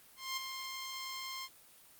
10% pulse tone with ADSR envelope, 1057 Hz, C6, 17 cents sharp, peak -26 dBFS, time 0.16-1.49 s, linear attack 210 ms, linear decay 11 ms, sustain -6 dB, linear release 53 ms, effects white hiss -60 dBFS RMS until 1.99 s + Opus 24 kbps

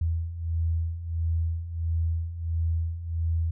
sine beating tone pair, 81.5 / 83 Hz, E2 / E2, -19 / +12 cents, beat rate 1.5 Hz, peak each -31 / -26 dBFS, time 0.01-3.51 s, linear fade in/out 5 ms, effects none

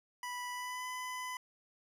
25% pulse tone with pitch glide, 985 to 1005.7 Hz, B5 to B5, -5 to +31 cents, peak -35 dBFS, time 0.23-1.37 s, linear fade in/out 2 ms, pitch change +36 cents, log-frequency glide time 0.51-0.86 s, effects resampled to 32000 Hz

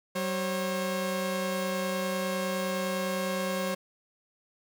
sawtooth tone pair together, 190 / 540.2 Hz, F#3 / C#5, +46 / -45 cents, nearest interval octave + tritone, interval 1809 cents, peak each -28 / -27 dBFS, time 0.15-3.75 s, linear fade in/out 10 ms, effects none

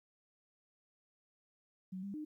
sine tone with pitch steps, 186.8 / 199 / 304.3 Hz, F#3 / G3 / D#4, +17 / +26 / -38 cents, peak -40 dBFS, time 1.92-2.25 s, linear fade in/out 10 ms, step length 110 ms, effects 13-bit

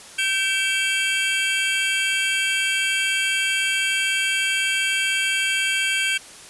square tone cluster, 1553 / 2293 / 2686 / 3205 Hz, G6 / D7 / E7 / G7, -17 / -42 / +32 / +38 cents, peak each -26 dBFS, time 0.18-6.18 s, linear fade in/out 10 ms, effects white hiss -42 dBFS RMS until 6.49 s + resampled to 24000 Hz

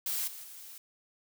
blue noise with level steps, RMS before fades -33 / -45 / -48 dBFS, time 0.06-0.78 s, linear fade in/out 2 ms, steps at 0.27 / 0.43 s, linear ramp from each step 10 ms, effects none

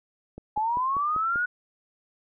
click train, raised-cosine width 2 ms, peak -26 dBFS, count 6, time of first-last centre 0.38-1.358 s, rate 5.11 Hz
sine linear sweep, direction up, 830.6 to 1480 Hz, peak -23 dBFS, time 0.56-1.46 s, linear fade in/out 10 ms
effects none

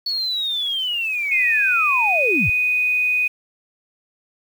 sine linear sweep, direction down, 4435 to 61.5 Hz, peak -20 dBFS, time 0.06-2.5 s, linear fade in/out 5 ms
sine tone, 2489 Hz, D#7, in tune, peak -16 dBFS, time 1.31-3.28 s, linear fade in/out 10 ms
effects 7-bit

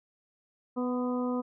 harmonic tone with a mistuned harmonic, 248.2 Hz, B3, 9 cents sharp, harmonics 1 / 2 / 3 / 4 / 5, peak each -29 / -34 / -43 / -40 / -42 dBFS, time 0.76-1.42 s, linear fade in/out 20 ms, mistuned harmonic 4, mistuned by +24 cents, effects none

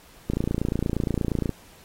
click train, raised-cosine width 3 ms, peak -11 dBFS, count 35, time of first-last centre 0.3-1.493 s, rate 28.5 Hz, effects pink hiss -52 dBFS RMS until 1.84 s + AAC 48 kbps

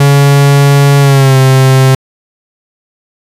45% pulse tone with pitch glide, 140.9 to 132.23 Hz, C#3 to C3, +29 to +19 cents, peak -3 dBFS, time 0-1.95 s, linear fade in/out 5 ms, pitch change -110 cents, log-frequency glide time 1-1.37 s, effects resampled to 32000 Hz

